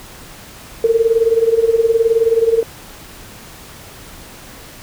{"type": "tone with tremolo", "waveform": "sine", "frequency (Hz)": 455.6, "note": "A#4", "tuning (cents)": -40, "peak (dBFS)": -7, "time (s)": [0.84, 2.63], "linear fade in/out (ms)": 2, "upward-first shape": "sine", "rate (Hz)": 19, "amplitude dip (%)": 80, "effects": ["pink hiss -37 dBFS RMS until 4.82 s"]}